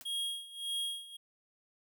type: noise with exponential decay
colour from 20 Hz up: white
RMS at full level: -45 dBFS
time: 0.01-0.08 s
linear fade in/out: 0 ms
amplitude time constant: 15 ms
type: tone with tremolo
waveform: square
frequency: 3272 Hz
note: G#7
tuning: 26 cents flat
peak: -33 dBFS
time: 0.05-1.17 s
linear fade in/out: 10 ms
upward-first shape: sine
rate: 1.7 Hz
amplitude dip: 85%
effects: none